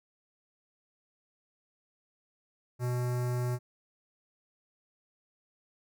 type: tone with notch filter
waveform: square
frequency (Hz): 123.47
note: B2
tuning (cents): 0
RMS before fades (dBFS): -31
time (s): 2.79-3.59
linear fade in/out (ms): 50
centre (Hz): 3200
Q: 0.66
effects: none